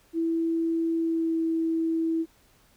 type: tone with pitch glide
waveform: sine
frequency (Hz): 329.6 to 326.4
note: E4 to E4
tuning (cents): 0 to -17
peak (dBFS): -23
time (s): 0.13-2.26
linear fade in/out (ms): 50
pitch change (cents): -17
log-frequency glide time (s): 0.96-1.37
effects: pink hiss -61 dBFS RMS until 2.76 s